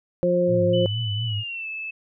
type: harmonic tone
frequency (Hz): 177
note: F3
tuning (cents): +23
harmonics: 1 / 2 / 3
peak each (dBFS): -24 / -25 / -19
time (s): 0.23-0.86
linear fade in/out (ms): 0
type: tone with vibrato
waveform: sine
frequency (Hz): 110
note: A2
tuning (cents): 0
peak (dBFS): -24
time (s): 0.47-1.44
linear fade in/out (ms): 50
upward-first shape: triangle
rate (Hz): 4.2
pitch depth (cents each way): 130
type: tone with pitch glide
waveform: sine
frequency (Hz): 2990 to 2618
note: F#7 to E7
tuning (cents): +17 to -13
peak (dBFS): -29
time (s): 0.73-1.91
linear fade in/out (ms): 10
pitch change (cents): -230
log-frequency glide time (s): 1.25-1.67
effects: none